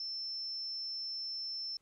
sine tone, 5330 Hz, E8, 18 cents sharp, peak -37 dBFS, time 0-1.77 s, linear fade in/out 2 ms, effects pink hiss -75 dBFS RMS until 1.81 s + low-pass 11000 Hz 12 dB/octave

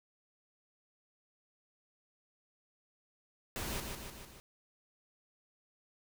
pink noise with echo, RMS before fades -39 dBFS, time 3.56-3.8 s, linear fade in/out 0 ms, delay 150 ms, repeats 4, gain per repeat -4 dB, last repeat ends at 4.4 s, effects none

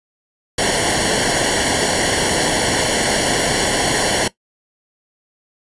pink noise with comb filter, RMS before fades -17 dBFS, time 0.58-4.28 s, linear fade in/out 5 ms, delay 0.8 ms, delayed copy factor -0.8, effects noise-tail reverb RT60 0.1 s tail -18 dB re dry + resampled to 24000 Hz

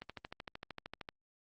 click train, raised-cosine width 0.3 ms, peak -27 dBFS, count 15, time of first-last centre 0.02-1.089 s, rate 13.1 Hz, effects Opus 24 kbps

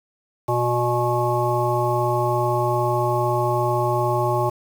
harmonic tone, 121.2 Hz, B2, 32 cents flat, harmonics 1 / 3 / 5 / 7 / 9, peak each -24 / -24 / -25 / -24 / -26 dBFS, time 0.48-4.5 s, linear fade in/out 10 ms, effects 7-bit

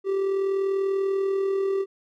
triangle tone with amplitude modulation, 389.6 Hz, G4, 11 cents flat, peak -18 dBFS, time 0.04-1.86 s, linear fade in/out 50 ms, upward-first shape sine, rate 40.3 Hz, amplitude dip 40%, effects none

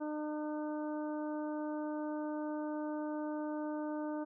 harmonic tone, 302.6 Hz, D#4, 48 cents flat, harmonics 1 / 2 / 3 / 4 / 5, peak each -37 / -42 / -46 / -52 / -54 dBFS, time 0-4.25 s, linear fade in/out 20 ms, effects none

